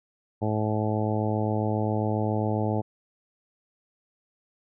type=harmonic tone; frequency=107.4 Hz; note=A2; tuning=41 cents flat; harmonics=1 / 2 / 3 / 4 / 5 / 6 / 7 / 8; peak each=-27 / -30 / -32 / -33 / -34 / -35 / -35 / -36 dBFS; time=0.41-2.82 s; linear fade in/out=20 ms; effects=none